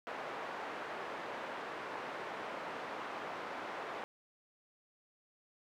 pink band-pass noise, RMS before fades -43 dBFS, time 0.07-4.04 s, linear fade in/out 0 ms, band 480 to 1700 Hz, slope 12 dB/octave, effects none

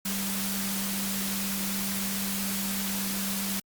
sine tone in noise, 196 Hz, G3, in tune, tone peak -32 dBFS, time 0.05-3.6 s, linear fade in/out 5 ms, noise white, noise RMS -32 dBFS, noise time 0.05-3.6 s, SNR -3 dB, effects Opus 48 kbps

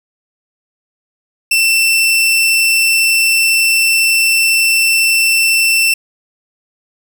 sawtooth tone, 2682 Hz, E7, 29 cents sharp, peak -6 dBFS, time 1.51-5.94 s, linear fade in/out 5 ms, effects none

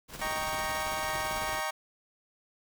pink noise with tremolo, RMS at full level -40 dBFS, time 0.08-1.62 s, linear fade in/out 50 ms, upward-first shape square, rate 18 Hz, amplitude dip 45%
25% pulse chord, Eb dominant seventh, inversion none, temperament equal, 622.3 / 784 / 932.3 / 1108.7 Hz, Eb5 / G5 / Bb5 / Db6, 0 / 0 / 0 / 0 cents, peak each -33 dBFS, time 0.21-1.71 s, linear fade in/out 10 ms
effects none

